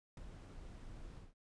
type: noise with ADSR envelope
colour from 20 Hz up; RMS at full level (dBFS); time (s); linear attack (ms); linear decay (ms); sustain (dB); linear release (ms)
brown; -41; 0.17-1.34; 3; 9; -10; 170
effects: resampled to 22050 Hz